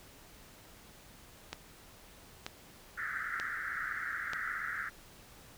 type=click train; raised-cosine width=0.2 ms; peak=-20 dBFS; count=4; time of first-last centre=1.53-4.334 s; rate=1.07 Hz
type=band-pass noise; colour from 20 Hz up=pink; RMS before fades=-38 dBFS; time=2.97-4.9 s; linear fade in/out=20 ms; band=1300 to 2000 Hz; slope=96 dB/octave
effects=pink hiss -56 dBFS RMS until 5.57 s